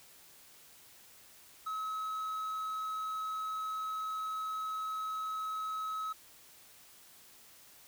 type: tone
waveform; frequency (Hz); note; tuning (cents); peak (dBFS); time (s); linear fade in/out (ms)
triangle; 1284; E6; -46; -33; 1.66-6.13; 10
effects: white hiss -58 dBFS RMS until 7.87 s